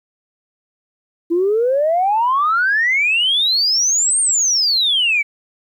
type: exponential two-way sweep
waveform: sine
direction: up then down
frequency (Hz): 328.2 to 8870 to 2232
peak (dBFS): -12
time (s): 1.3-5.23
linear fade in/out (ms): 20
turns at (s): 4.2
effects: tanh soft clip ceiling -8 dBFS + 9-bit